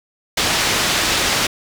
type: low-pass noise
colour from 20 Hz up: white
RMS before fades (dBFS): -18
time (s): 0.37-1.47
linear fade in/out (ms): 5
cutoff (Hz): 5000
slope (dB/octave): 12
effects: none